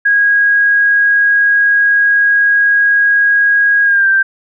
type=tone with pitch glide; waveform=sine; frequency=1644 to 1572.5 Hz; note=G#6 to G6; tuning=-18 to +5 cents; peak=-7 dBFS; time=0.05-4.23 s; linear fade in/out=10 ms; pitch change=-77 cents; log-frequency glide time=3.83-4.09 s; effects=none